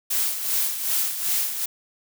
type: noise with tremolo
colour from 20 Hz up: blue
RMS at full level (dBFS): -22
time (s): 0.1-1.66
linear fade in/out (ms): 10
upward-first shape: sine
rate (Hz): 2.6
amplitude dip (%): 60
effects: none